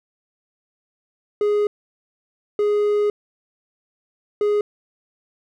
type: tone bursts at uneven times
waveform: triangle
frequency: 415.3 Hz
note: G#4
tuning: in tune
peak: -14 dBFS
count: 3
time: 1.41-1.67 / 2.59-3.1 / 4.41-4.61 s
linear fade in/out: 2 ms
effects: none